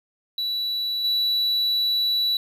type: tone with level steps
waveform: triangle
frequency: 3940 Hz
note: B7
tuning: 5 cents flat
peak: -22 / -18 dBFS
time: 0.38-2.37 s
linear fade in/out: 2 ms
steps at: 1.04 s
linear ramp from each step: 5 ms
effects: none